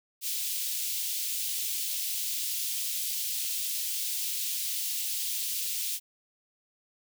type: high-pass noise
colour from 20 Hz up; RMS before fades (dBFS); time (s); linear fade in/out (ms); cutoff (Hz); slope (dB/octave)
white; -32; 0.21-6; 50; 2800; 24
effects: none